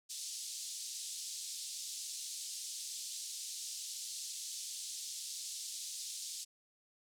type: band-pass noise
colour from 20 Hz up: white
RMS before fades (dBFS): -44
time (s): 0.09-6.45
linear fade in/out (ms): 20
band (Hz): 3800 to 8700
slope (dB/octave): 24
effects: none